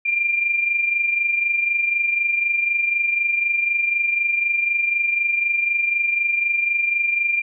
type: tone pair together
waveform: sine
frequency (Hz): 2385 / 2409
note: D7 / D7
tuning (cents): +26 / +43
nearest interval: unison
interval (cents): 17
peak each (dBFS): -18 / -26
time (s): 0.05-7.42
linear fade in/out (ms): 10
effects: none